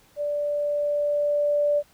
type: tone with level ramp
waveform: sine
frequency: 585 Hz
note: D5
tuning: 7 cents flat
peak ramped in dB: -24 to -18 dBFS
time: 0.16-1.83 s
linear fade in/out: 50 ms
effects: pink hiss -58 dBFS RMS until 1.93 s